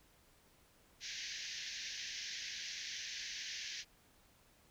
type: band-pass noise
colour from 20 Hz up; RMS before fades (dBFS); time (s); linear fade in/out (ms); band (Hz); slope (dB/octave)
white; -45; 1-3.85; 50; 1600 to 6400; 96
effects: pink hiss -68 dBFS RMS until 4.7 s